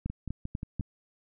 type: two click trains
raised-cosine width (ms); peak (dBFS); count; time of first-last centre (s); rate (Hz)
5; -23 / -20; 5 / 4; 0.1-0.808 / 0.06-0.797; 5.65 / 4.07
effects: none